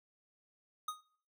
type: tone with exponential decay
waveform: square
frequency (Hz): 1244.5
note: D#6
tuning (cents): 0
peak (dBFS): -34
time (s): 0.88-1.01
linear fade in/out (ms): 5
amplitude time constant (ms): 28
effects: noise-tail reverb RT60 0.5 s tail -19 dB re dry